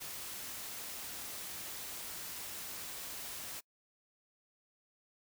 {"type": "noise", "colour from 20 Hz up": "white", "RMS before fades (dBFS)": -44, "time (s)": [0, 3.61], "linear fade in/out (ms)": 20, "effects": ["noise-tail reverb RT60 0.1 s tail -26 dB re dry"]}